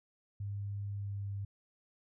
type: tone with pitch glide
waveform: sine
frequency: 100.9 to 99.86 Hz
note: G#2 to G2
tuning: -49 to +33 cents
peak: -36 dBFS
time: 0.4-1.45 s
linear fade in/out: 5 ms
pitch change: -18 cents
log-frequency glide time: 0.93-1.26 s
effects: none